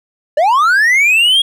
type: linear sweep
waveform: triangle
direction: up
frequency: 562 to 3315 Hz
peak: -6 dBFS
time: 0.37-1.42 s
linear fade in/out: 5 ms
effects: none